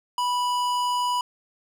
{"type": "tone with tanh clipping", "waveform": "sine", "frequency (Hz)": 984, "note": "B5", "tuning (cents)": -7, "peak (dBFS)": -24, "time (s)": [0.18, 1.21], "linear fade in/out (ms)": 2, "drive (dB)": 18, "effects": []}